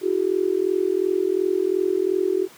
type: tone with amplitude modulation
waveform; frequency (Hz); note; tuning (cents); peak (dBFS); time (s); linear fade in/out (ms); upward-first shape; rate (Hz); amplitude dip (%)
sine; 374.7; F#4; +22; -14; 0.01-2.48; 50; sine; 42.8; 95
effects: pink hiss -47 dBFS RMS until 2.57 s + high-pass 200 Hz 12 dB/octave